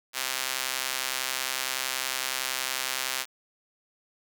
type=tone with high-pass filter; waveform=sawtooth; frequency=130.81 Hz; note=C3; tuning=in tune; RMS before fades=-31 dBFS; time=0.13-3.26 s; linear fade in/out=50 ms; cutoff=1800 Hz; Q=0.5; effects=none